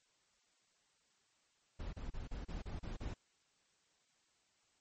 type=noise bursts; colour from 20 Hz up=brown; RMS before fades=-43 dBFS; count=8; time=1.79-3.141 s; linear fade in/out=10 ms; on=140 ms; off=33 ms; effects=white hiss -75 dBFS RMS until 4.8 s + MP3 32 kbps